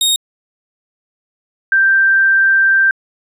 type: tone pair in turn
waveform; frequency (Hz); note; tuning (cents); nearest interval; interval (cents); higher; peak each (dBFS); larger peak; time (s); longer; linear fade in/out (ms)
sawtooth / sine; 3729 / 1570.9; A#7 / G6; 0 / +3; octave + minor third; 1497; first; -8; neither; 0.01-0.16 / 1.72-2.91; second; 2
effects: resampled to 32000 Hz